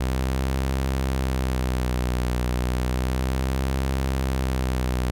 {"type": "tone with vibrato", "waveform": "sawtooth", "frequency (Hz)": 64, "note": "C2", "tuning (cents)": -38, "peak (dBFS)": -18, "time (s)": [0, 5.11], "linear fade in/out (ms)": 10, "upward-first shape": "sine", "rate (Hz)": 0.32, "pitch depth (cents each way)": 66, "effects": []}